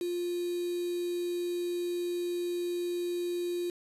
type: tone with quantisation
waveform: sine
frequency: 350.7 Hz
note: F4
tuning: 7 cents sharp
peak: -30 dBFS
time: 0.01-3.7 s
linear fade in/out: 2 ms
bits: 7
effects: resampled to 32000 Hz